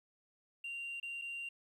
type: tone with dropouts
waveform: sine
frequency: 2771 Hz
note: F7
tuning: 14 cents flat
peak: -38 dBFS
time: 0.64-1.49 s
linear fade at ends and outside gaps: 5 ms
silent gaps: 1-1.028 / 1.215-1.219 s
effects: tanh soft clip ceiling -38 dBFS + 12-bit